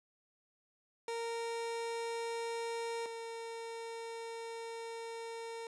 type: tone pair in turn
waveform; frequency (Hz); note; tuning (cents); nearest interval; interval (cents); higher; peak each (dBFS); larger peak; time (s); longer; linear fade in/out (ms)
30% pulse; 462.6 / 458.6; A#4 / A#4; -13 / -28; unison; 15; first; -34 / -39; first; 1.08-3.06 / 3.06-5.67; second; 2
effects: resampled to 22050 Hz

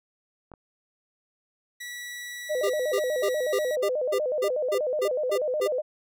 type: clicks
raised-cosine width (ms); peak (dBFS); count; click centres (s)
1; -31; 2; 0.517 / 0.538
type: tone with pitch glide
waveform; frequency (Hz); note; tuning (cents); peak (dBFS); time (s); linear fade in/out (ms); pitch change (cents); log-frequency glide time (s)
sawtooth; 1945 to 1929.3; B6 to B6; -27 to -41; -32; 1.8-3.76; 10; -14; 2.47-3.07
type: tone with vibrato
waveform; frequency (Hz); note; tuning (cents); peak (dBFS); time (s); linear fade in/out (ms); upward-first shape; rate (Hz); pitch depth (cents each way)
sine; 554.4; C#5; 0; -24; 2.49-5.82; 20; square; 8.2; 160
type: tone bursts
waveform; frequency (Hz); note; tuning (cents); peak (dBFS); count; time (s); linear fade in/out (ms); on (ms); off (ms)
square; 399.4; G4; +32; -25; 11; 2.63-5.678; 10; 68; 230
effects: none

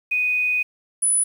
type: tone pair in turn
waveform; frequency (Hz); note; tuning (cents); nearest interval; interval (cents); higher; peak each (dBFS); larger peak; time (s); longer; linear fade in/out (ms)
sine; 2489 / 9956; D#7 / D#9; 0 / 0; 2 octaves; 2400; second; -18 / -16; second; 0.11-0.63 / 1.02-1.24; first; 10
effects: 8-bit

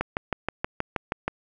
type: click train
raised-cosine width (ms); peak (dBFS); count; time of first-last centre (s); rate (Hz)
0.5; -10; 9; 0.01-1.28; 6.3
effects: none

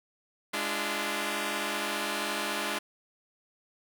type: chord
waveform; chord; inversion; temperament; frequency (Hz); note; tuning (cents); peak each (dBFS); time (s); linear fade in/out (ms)
5% pulse; D diminished; second; equal with one note detuned; 207.7 / 293.7 / 342.6; Ab3 / D4 / F4; 0 / 0 / -33; -23; 0.53-2.79; 10
effects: none

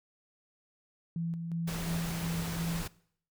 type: tone with tremolo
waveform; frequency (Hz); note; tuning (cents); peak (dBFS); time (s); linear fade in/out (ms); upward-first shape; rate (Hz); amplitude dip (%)
sine; 167.2; E3; +25; -31; 1.16-2.82; 2; square; 2.8; 40
type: noise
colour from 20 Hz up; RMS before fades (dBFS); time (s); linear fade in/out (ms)
pink; -39; 1.67-2.88; 10
effects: noise-tail reverb RT60 0.6 s tail -21 dB re dry

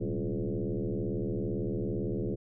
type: tone with frequency modulation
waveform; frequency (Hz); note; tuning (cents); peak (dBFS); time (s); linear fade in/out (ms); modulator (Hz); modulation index
sine; 110; A2; 0; -29; 0-2.36; 20; 77.8; 4.7
effects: none

